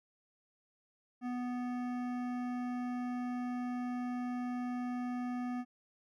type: tone with hard clipping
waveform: sine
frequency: 246.9 Hz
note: B3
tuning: in tune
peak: -37 dBFS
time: 1.21-5.65 s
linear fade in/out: 50 ms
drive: 14 dB
effects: none